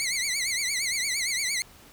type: tone with vibrato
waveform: 15% pulse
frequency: 2124 Hz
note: C7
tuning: 25 cents sharp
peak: -19 dBFS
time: 0-1.62 s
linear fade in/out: 0 ms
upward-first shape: triangle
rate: 8.7 Hz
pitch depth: 160 cents each way
effects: pink hiss -52 dBFS RMS until 1.92 s